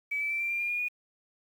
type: tone with pitch steps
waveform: sine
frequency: 2291 / 2314 / 2336 / 2359 / 2383 / 2406 / 2430 / 2454 Hz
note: D7 / D7 / D7 / D7 / D7 / D7 / D#7 / D#7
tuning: -44 / -26 / -10 / +7 / +25 / +41 / -42 / -25 cents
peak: -28 dBFS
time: 0.11-0.886 s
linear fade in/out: 10 ms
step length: 97 ms
effects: 9-bit